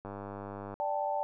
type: click train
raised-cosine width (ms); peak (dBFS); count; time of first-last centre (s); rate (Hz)
1; -27; 70; 0.05-0.74; 100
type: chord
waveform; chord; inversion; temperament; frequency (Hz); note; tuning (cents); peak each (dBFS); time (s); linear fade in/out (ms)
sine; D suspended fourth; none; equal; 587.3 / 784 / 880; D5 / G5 / A5; 0 / 0 / 0; -34; 0.8-1.23; 0
effects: none